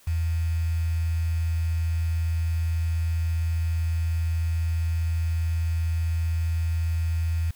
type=tone with quantisation; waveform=sine; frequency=82.41 Hz; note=E2; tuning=in tune; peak=-22 dBFS; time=0.07-7.51 s; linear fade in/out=5 ms; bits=7; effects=white hiss -56 dBFS RMS until 7.55 s